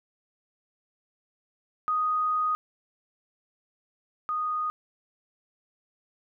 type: tone pair in turn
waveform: sine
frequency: 1244.5 / 1238 Hz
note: D#6 / D#6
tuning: 0 / -9 cents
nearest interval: unison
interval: 9 cents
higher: first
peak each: -23 / -26 dBFS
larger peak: first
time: 1.88-2.55 / 4.29-4.7 s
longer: first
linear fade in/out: 0 ms
effects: none